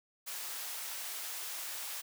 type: high-pass noise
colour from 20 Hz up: white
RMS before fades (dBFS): -41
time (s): 0.26-2.02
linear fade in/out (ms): 20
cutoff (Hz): 660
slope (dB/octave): 12
effects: none